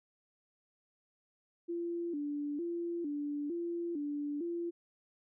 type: tone with vibrato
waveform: sine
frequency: 315.7 Hz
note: D#4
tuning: 25 cents sharp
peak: -34 dBFS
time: 1.68-4.71 s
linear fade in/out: 20 ms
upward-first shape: square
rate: 1.1 Hz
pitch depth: 140 cents each way
effects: none